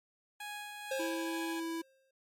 15% pulse tone with tremolo, 830.6 Hz, G#5, in tune, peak -34 dBFS, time 0.4-1.6 s, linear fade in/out 5 ms, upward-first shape sine, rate 2.2 Hz, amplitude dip 35%
square tone with exponential decay, 532 Hz, C5, 29 cents sharp, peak -33 dBFS, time 0.91-2.11 s, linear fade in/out 5 ms, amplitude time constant 260 ms
square tone, 329.6 Hz, E4, in tune, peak -36 dBFS, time 0.99-1.82 s, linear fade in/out 10 ms
effects MP3 64 kbps

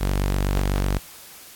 sawtooth tone, 48.04 Hz, G1, 34 cents flat, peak -16 dBFS, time 0-0.99 s, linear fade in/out 20 ms, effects white hiss -44 dBFS RMS until 1.55 s + AAC 64 kbps

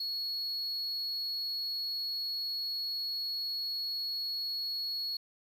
sine tone, 4346 Hz, C#8, 35 cents flat, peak -30 dBFS, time 0-5.17 s, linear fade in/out 5 ms, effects tanh soft clip ceiling -32 dBFS + 10-bit

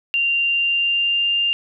sine tone with pitch glide, 2777 to 2798 Hz, F7 to F7, -10 to +3 cents, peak -16 dBFS, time 0.14-1.53 s, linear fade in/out 0 ms, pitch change +13 cents, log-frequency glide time 0.36-1.32 s, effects none

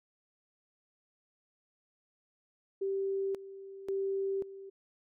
sine tone with tremolo, 390 Hz, G4, 9 cents flat, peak -30 dBFS, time 2.81-4.7 s, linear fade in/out 10 ms, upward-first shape square, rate 0.93 Hz, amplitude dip 80%, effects none

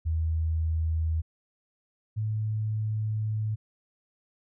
sine tone pair in turn, 80.4 / 108.14 Hz, E2 / A2, -43 / -30 cents, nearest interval perfect fourth, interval 513 cents, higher second, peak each -24 / -26 dBFS, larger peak first, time 0.05-1.22 / 2.16-3.56 s, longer second, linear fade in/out 20 ms, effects none

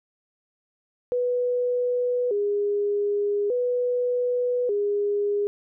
sine tone with vibrato, 449 Hz, A4, 35 cents sharp, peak -21 dBFS, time 1.12-5.47 s, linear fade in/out 0 ms, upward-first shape square, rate 0.42 Hz, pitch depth 160 cents each way, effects none

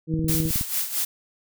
harmonic tone, 160.2 Hz, E3, 49 cents flat, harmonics 1 / 2 / 3, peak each -24 / -27 / -36 dBFS, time 0.07-0.52 s, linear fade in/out 50 ms
click train, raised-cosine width 5 ms, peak -17 dBFS, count 10, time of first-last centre 0.14-0.611 s, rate 19.1 Hz
blue noise with tremolo, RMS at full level -24 dBFS, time 0.28-1.05 s, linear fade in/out 5 ms, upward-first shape sine, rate 4.5 Hz, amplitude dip 70%
effects none

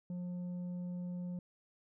sine tone with tanh clipping, 178.1 Hz, F3, 34 cents sharp, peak -39 dBFS, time 0.1-1.39 s, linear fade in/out 2 ms, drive 5 dB, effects none

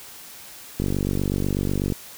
click train, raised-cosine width 3 ms, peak -11 dBFS, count 55, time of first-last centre 0.8-1.923 s, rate 48.1 Hz, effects white hiss -42 dBFS RMS until 2.17 s

